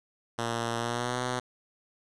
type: tone with pitch glide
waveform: 5% pulse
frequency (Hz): 116.54 to 124.9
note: A#2 to B2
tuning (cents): 0 to +20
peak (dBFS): -18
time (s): 0.38-1.4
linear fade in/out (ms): 10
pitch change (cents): +120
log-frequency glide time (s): 0.78-1.18
effects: resampled to 22050 Hz + 9-bit